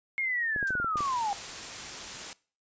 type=linear sweep; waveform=sine; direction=down; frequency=2171 to 784 Hz; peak=-27 dBFS; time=0.18-1.33 s; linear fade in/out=0 ms
type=clicks; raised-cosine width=2 ms; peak=-25 dBFS; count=8; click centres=0.562 / 0.628 / 0.706 / 0.753 / 0.8 / 0.845 / 0.957 / 1.006 s
type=noise with exponential decay; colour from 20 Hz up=violet; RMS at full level=-33 dBFS; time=0.67-0.77 s; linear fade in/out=2 ms; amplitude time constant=21 ms
type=noise; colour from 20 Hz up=white; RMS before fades=-39 dBFS; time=0.97-2.33 s; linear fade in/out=0 ms
effects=noise-tail reverb RT60 0.4 s tail -22 dB re dry + resampled to 16000 Hz